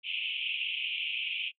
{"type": "band-pass noise", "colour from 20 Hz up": "pink", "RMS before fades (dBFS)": -34, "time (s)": [0.03, 1.52], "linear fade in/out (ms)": 50, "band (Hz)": [2400, 3200], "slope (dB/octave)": 96, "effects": ["noise-tail reverb RT60 0.1 s tail -23 dB re dry"]}